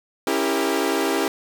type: chord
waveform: sawtooth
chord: C# diminished seventh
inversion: none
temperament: equal with one note detuned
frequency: 277.2 / 329.6 / 397 / 466.2 Hz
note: C#4 / E4 / G4 / Bb4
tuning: 0 / 0 / +22 / 0 cents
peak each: -22 / -21 / -20 / -24 dBFS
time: 0.27-1.28 s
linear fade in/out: 2 ms
effects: none